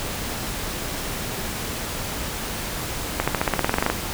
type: accelerating click train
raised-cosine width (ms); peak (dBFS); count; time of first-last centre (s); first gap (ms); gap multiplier
0.5; -4; 14; 3.2-3.9; 76; 0.94
effects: pink hiss -29 dBFS RMS until 4.13 s